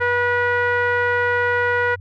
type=tone with low-pass filter; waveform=sawtooth; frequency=485.3 Hz; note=B4; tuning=30 cents flat; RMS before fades=-19 dBFS; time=0-1.96 s; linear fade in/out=20 ms; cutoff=1700 Hz; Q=7.8; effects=added 94 Hz sine -34 dBFS peak until 2 s